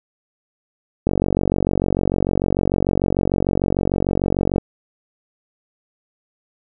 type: click train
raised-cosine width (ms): 2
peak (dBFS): -4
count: 165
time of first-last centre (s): 1.07-4.582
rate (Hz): 46.7
effects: none